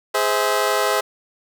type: chord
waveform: 20% pulse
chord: Ab augmented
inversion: none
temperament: just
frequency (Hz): 415.3 / 519.1 / 648.9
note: Ab4 / C5 / E5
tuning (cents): 0 / -14 / -27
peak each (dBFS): -17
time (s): 0.14-1.01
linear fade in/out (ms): 10
effects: none